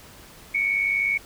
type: tone pair together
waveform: sine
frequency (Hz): 2217 / 2317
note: C#7 / D7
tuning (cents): 0 / -24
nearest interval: minor second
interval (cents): 76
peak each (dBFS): -21 / -27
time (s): 0.54-1.18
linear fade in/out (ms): 10
effects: pink hiss -47 dBFS RMS until 1.25 s